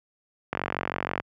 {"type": "click train", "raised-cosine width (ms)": 0.5, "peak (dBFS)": -11, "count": 32, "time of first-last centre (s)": [0.53, 1.2], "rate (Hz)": 46.3, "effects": ["high-pass 80 Hz 12 dB/octave"]}